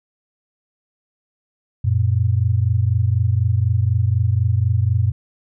sine tone pair together, 92.5 / 116.54 Hz, F#2 / A#2, 0 / 0 cents, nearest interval major third, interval 400 cents, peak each -17 dBFS, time 1.84-5.12 s, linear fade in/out 10 ms, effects none

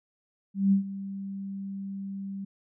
sine tone with ADSR envelope, 196 Hz, G3, in tune, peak -17 dBFS, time 0.54-2.45 s, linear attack 180 ms, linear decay 110 ms, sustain -16 dB, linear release 9 ms, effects none

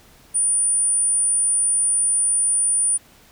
sine tone, 9397 Hz, D9, in tune, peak -16 dBFS, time 0.34-2.98 s, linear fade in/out 20 ms, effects pink hiss -51 dBFS RMS until 3.31 s

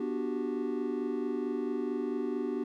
triangle chord, G major seventh, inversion first, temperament just, 245 / 294 / 367.5 / 392 Hz, B3 / D4 / F#4 / G4, -14 / +2 / -12 / 0 cents, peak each -34 dBFS, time 0-2.64 s, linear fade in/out 5 ms, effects none

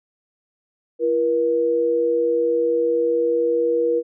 sine tone pair together, 337.6 / 477.9 Hz, E4 / A#4, +41 / +43 cents, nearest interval tritone, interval 602 cents, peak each -24 / -17 dBFS, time 0.99-4.03 s, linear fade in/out 50 ms, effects none

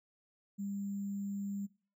sine tone with sample-and-hold, 199.7 Hz, G3, 32 cents sharp, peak -36 dBFS, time 0.58-1.67 s, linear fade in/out 20 ms, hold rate 7350 Hz, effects noise-tail reverb RT60 0.4 s tail -21 dB re dry

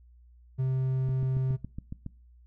triangle tone, 130.9 Hz, C3, 1 cent sharp, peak -23 dBFS, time 0.58-1.57 s, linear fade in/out 20 ms
click train, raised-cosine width 5 ms, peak -24 dBFS, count 8, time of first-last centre 1.09-2.064 s, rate 7.19 Hz
effects noise-tail reverb RT60 0.4 s tail -23 dB re dry + added 60 Hz sine -53 dBFS peak until 2.46 s

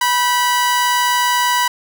sawtooth tone pair together, 979 / 1538.4 Hz, B5 / G6, -15 / -33 cents, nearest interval minor sixth, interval 782 cents, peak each -10 / -21 dBFS, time 0.01-1.68 s, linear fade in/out 5 ms, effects none

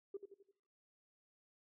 sine tone with echo, 395.1 Hz, G4, 14 cents sharp, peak -40 dBFS, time 0.14-0.17 s, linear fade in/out 5 ms, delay 86 ms, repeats 4, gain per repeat -7 dB, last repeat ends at 0.514 s, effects noise-tail reverb RT60 0.6 s tail -20 dB re dry + tanh soft clip ceiling -36 dBFS

